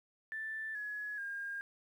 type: tone with pitch steps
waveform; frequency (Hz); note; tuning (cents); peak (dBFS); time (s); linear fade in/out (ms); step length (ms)
sine; 1764 / 1687.3 / 1613.9; A6 / G#6 / G6; +4 / +27 / +50; -38; 0.32-1.61; 0; 430
effects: 11-bit